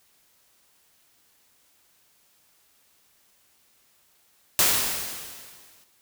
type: noise with exponential decay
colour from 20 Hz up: white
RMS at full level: -18 dBFS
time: 4.59-5.84 s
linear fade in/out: 1 ms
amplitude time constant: 270 ms
effects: white hiss -63 dBFS RMS until 6.01 s